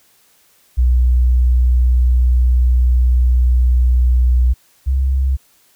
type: tone pair in turn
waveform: sine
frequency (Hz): 61.74 / 66.3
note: B1 / C2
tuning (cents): 0 / +23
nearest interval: minor second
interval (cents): 123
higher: second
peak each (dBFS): -9 / -12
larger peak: first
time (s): 0.77-4.54 / 4.86-5.37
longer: first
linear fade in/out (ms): 20
effects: white hiss -54 dBFS RMS until 5.75 s